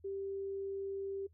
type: tone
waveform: sine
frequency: 392 Hz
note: G4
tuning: in tune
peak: -37 dBFS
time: 0.04-1.27 s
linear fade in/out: 10 ms
effects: noise-tail reverb RT60 0.1 s tail -20 dB re dry + added 82 Hz sine -62 dBFS peak until 1.33 s